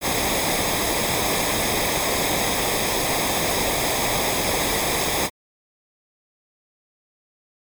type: noise with comb filter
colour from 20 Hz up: pink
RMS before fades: -22 dBFS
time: 0.01-5.3 s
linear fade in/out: 50 ms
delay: 0.69 ms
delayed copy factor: -0.65
effects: MP3 96 kbps